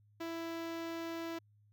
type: tone with notch filter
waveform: sawtooth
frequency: 331.5 Hz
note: E4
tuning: 10 cents sharp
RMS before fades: -41 dBFS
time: 0.2-1.39 s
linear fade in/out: 10 ms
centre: 9400 Hz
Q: 0.72
effects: added 104 Hz sine -64 dBFS peak until 1.72 s